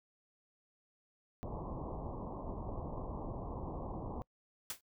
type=low-pass noise; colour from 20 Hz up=pink; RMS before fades=-42 dBFS; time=1.43-4.22 s; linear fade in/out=0 ms; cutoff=1100 Hz; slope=96 dB/octave
type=noise with exponential decay; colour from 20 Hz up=white; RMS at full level=-36 dBFS; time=4.7-4.81 s; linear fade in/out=2 ms; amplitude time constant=23 ms
effects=noise-tail reverb RT60 0.1 s tail -26 dB re dry